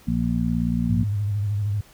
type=harmonic tone; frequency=58.27 Hz; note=A#1; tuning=in tune; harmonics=1 / 2 / 3 / 4; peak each=-28 / -28 / -24 / -24 dBFS; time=0.07-1.04 s; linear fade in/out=10 ms
type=tone with vibrato; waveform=sine; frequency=102.7 Hz; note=G#2; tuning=19 cents flat; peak=-21 dBFS; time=0.89-1.81 s; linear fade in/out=5 ms; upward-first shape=square; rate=13 Hz; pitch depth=48 cents each way
effects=pink hiss -52 dBFS RMS until 1.93 s